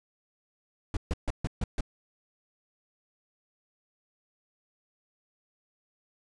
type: noise bursts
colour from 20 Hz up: brown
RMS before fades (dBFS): -28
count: 6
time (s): 0.94-1.808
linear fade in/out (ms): 2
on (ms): 28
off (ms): 140
effects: resampled to 22050 Hz